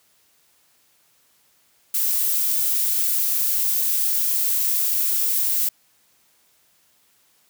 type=noise; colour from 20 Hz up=violet; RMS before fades=-21 dBFS; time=1.94-5.69 s; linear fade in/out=5 ms; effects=white hiss -61 dBFS RMS until 7.49 s + high-pass 60 Hz 12 dB/octave